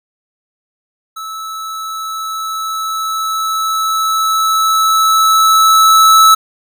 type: tone with level ramp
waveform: square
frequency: 1307 Hz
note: E6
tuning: 15 cents flat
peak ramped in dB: -24 to -4 dBFS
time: 1.16-6.35 s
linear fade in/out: 10 ms
effects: none